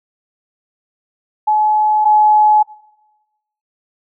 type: tone pair in turn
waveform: sine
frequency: 853 / 849.8 Hz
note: G#5 / G#5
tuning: +46 / +40 cents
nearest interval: unison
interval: 6 cents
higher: first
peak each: -10 / -7 dBFS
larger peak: second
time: 1.47-2.05 / 2.05-2.63 s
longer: neither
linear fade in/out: 10 ms
effects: noise-tail reverb RT60 1.0 s tail -22 dB re dry